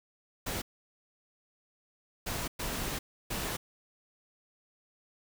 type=noise bursts at uneven times; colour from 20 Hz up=pink; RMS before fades=-35 dBFS; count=4; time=0.46-0.62 / 2.26-2.48 / 2.59-2.99 / 3.3-3.57 s; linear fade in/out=10 ms; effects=none